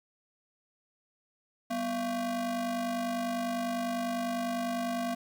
square ring-modulated tone, 220 Hz, A3, in tune, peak -28 dBFS, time 1.7-5.15 s, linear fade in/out 10 ms, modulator 465 Hz, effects 10-bit

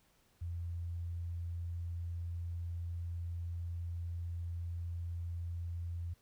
sine tone, 85.6 Hz, F2, 34 cents flat, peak -37 dBFS, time 0.41-6.14 s, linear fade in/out 10 ms, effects pink hiss -71 dBFS RMS until 6.21 s

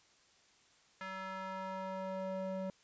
square tone with band-pass filter sweep, 189.6 Hz, F#3, 43 cents sharp, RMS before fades -41 dBFS, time 1.01-2.7 s, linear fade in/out 0 ms, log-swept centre 1600 to 440 Hz, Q 1.7, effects white hiss -67 dBFS RMS until 2.83 s + resampled to 16000 Hz

